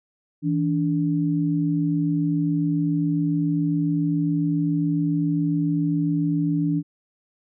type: tone pair together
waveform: sine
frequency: 162.76 / 290 Hz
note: E3 / D4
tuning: -22 / -22 cents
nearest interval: minor seventh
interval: 1000 cents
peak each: -22 dBFS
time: 0.42-6.83 s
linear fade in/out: 50 ms
effects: none